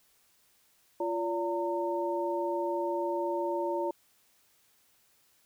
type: tone cluster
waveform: sine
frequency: 346.9 / 573 / 914 Hz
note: F4 / D5 / A#5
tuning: -12 / -43 / -34 cents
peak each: -32 / -33 / -34 dBFS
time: 1-3.91 s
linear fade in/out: 5 ms
effects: white hiss -67 dBFS RMS until 5.45 s